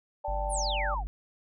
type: chord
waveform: sine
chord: D suspended fourth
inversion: none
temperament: equal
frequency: 587.3 / 784 / 880 Hz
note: D5 / G5 / A5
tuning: 0 / 0 / 0 cents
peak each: -35 dBFS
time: 0.24-0.95 s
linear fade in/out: 10 ms
type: tone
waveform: triangle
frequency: 49 Hz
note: G1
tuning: in tune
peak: -29 dBFS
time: 0.28-1.07 s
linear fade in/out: 0 ms
type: exponential sweep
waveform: sine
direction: down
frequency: 11010 to 673 Hz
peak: -31 dBFS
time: 0.49-1.04 s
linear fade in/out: 50 ms
effects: none

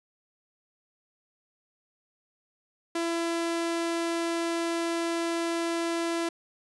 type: tone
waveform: sawtooth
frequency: 335.8 Hz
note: E4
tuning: 32 cents sharp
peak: -23 dBFS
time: 2.95-6.29 s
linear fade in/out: 5 ms
effects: resampled to 24000 Hz

